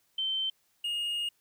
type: tone pair in turn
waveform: sine / triangle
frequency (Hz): 3100 / 2852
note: G7 / F7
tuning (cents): -20 / +36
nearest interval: minor second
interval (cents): 144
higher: first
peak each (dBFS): -28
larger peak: neither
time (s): 0.18-0.5 / 0.84-1.29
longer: second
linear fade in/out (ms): 5
effects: white hiss -71 dBFS RMS until 1.4 s